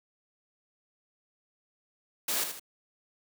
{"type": "noise with echo", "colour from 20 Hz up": "white", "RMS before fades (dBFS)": -30, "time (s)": [2.28, 2.44], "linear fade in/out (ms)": 5, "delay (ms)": 78, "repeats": 2, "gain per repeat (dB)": -7, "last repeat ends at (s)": 2.596, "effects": ["high-pass 200 Hz 12 dB/octave"]}